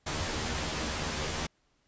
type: noise with comb filter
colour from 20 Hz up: pink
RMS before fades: -33 dBFS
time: 0.06-1.47 s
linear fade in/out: 10 ms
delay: 13 ms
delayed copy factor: +0.95
effects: pink hiss -72 dBFS RMS until 1.87 s + resampled to 16000 Hz